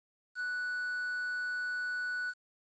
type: tone with quantisation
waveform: triangle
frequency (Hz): 1480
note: F#6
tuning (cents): 0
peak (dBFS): -31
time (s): 0.35-2.34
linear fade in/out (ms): 50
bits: 9
effects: resampled to 16000 Hz